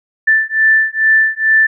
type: beating tone pair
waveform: sine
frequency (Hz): 1764 / 1766.3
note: A6 / A6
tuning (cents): +4 / +6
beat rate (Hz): 2.3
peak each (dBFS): -12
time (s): 0.27-1.67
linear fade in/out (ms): 10
effects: none